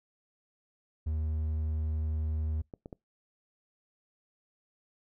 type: tone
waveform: triangle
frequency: 77.78 Hz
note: D#2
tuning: in tune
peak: -27 dBFS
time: 1.06-2.62 s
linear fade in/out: 10 ms
type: clicks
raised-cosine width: 2 ms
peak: -29 dBFS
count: 3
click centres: 2.738 / 2.859 / 2.928 s
effects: noise-tail reverb RT60 0.2 s tail -26 dB re dry